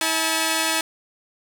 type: tone pair together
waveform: 5% pulse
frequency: 321.8 / 862 Hz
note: E4 / A5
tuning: -42 / -36 cents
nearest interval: octave + perfect fourth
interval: 1706 cents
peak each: -11 dBFS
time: 0.01-0.81 s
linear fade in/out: 2 ms
effects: none